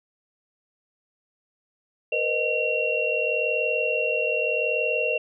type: tone cluster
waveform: sine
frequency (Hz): 469.2 / 510 / 616 / 2743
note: A#4 / C5 / D#5 / F7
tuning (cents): +11 / -44 / -17 / -32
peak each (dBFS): -28 / -29 / -28 / -25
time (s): 2.12-5.18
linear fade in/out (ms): 5
effects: none